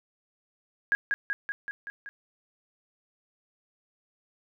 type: tone with echo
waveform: sine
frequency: 1640 Hz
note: G#6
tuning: 22 cents flat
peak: -20 dBFS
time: 0.92-0.95 s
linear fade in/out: 0 ms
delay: 190 ms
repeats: 6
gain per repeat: -3 dB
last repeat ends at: 2.09 s
effects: none